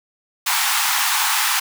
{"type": "high-pass noise", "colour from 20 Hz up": "pink", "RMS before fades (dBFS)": -19, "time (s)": [0.46, 1.6], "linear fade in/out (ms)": 10, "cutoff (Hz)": 780, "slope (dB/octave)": 96, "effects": []}